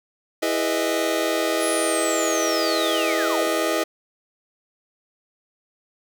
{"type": "chord", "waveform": "sawtooth", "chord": "E major seventh", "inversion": "none", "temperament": "just", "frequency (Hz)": [329.6, 412, 494.4, 618.1], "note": ["E4", "G#4", "B4", "D#5"], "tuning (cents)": [0, -14, 2, -12], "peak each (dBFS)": [-21, -24, -24, -20], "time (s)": [0.42, 3.84], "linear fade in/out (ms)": 10}
{"type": "linear sweep", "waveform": "sine", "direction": "down", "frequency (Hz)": [10548, 188], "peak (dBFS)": -27, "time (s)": [1.59, 3.48], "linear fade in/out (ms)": 50}
{"effects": []}